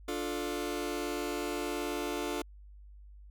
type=chord; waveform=sawtooth; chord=D minor; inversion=none; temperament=just; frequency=293.7 / 352.4 / 440.5 Hz; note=D4 / F4 / A4; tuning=0 / +16 / +2 cents; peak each=-33 / -33 / -34 dBFS; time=0.08-2.42 s; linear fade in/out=5 ms; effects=added 50 Hz sine -49 dBFS peak until 3.3 s